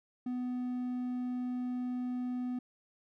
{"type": "tone", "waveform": "triangle", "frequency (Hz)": 249, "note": "B3", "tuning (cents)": 14, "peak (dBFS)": -31, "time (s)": [0.26, 2.59], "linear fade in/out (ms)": 5, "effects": []}